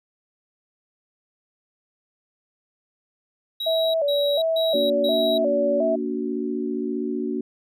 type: tone bursts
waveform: triangle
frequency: 3853 Hz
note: B7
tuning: 44 cents flat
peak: -24 dBFS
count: 4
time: 3.6-5.38 s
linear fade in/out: 5 ms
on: 340 ms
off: 140 ms
type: tone with vibrato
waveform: sine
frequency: 611 Hz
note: D#5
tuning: 32 cents flat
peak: -19 dBFS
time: 3.66-5.96 s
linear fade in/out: 10 ms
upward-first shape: square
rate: 1.4 Hz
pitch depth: 110 cents each way
type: chord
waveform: sine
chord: Bb augmented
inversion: none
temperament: equal with one note detuned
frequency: 233.1 / 288.3 / 370 Hz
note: Bb3 / D4 / F#4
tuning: 0 / -32 / 0 cents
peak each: -28 dBFS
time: 4.74-7.41 s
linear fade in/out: 5 ms
effects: none